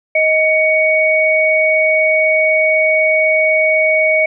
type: tone pair together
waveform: sine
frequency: 628 / 2238 Hz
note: D#5 / C#7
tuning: +16 / +16 cents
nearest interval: octave + minor seventh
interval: 2200 cents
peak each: -13 / -12 dBFS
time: 0.15-4.26 s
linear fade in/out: 5 ms
effects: none